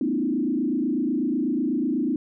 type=tone with frequency modulation; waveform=sine; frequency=277.2 Hz; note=C#4; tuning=in tune; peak=-21 dBFS; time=0.01-2.16 s; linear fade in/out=2 ms; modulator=28.1 Hz; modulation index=1.9; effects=none